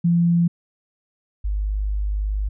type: tone pair in turn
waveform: sine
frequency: 171.1 / 50.87 Hz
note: F3 / G#1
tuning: -35 / -35 cents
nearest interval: octave + major sixth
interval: 2100 cents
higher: first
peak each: -14 / -20 dBFS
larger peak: first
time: 0.04-0.48 / 1.44-2.49 s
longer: second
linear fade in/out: 10 ms
effects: none